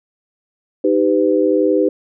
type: chord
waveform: sine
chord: Eb augmented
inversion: none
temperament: equal with one note detuned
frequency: 311.1 / 392 / 503.4 Hz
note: Eb4 / G4 / B4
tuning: 0 / 0 / +33 cents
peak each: -16 dBFS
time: 0.84-1.89 s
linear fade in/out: 5 ms
effects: none